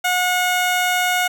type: tone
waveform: 15% pulse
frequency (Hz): 725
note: F#5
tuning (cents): -35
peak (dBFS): -10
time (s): 0.04-1.28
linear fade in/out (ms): 10
effects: none